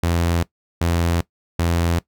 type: tone bursts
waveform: sawtooth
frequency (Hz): 85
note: F2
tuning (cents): -46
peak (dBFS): -13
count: 3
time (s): 0.03-1.99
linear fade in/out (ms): 5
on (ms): 400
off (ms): 380
effects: noise-tail reverb RT60 0.1 s tail -20 dB re dry